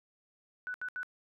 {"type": "tone bursts", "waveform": "sine", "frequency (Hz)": 1488, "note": "F#6", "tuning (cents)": 9, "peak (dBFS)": -35, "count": 3, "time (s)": [0.67, 1.031], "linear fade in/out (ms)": 0, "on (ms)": 71, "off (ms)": 74, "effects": []}